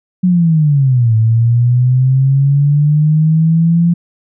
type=linear two-way sweep; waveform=sine; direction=down then up; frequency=185 to 110 to 172.4 Hz; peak=-7 dBFS; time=0.23-3.94 s; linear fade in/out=10 ms; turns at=1.15 s; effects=none